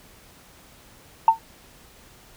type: tone with exponential decay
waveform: sine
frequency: 900 Hz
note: A5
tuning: 39 cents sharp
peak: -6 dBFS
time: 1.28-1.39 s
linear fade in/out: 2 ms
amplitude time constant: 22 ms
effects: tanh soft clip ceiling -3 dBFS + pink hiss -51 dBFS RMS until 2.36 s